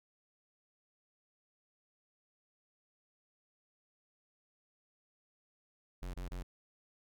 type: tone bursts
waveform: square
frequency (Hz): 45.15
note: F#1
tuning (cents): -42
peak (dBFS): -40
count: 3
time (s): 6.02-6.43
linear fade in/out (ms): 10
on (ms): 120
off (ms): 25
effects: none